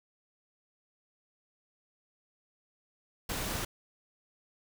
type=noise; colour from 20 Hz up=pink; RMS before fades=-35 dBFS; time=3.29-3.65 s; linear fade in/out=5 ms; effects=none